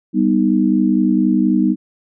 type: chord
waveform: sine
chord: G augmented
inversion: none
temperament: equal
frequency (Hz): 196 / 246.9 / 311.1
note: G3 / B3 / D#4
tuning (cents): 0 / 0 / 0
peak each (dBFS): -16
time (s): 0.13-1.76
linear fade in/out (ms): 50
effects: none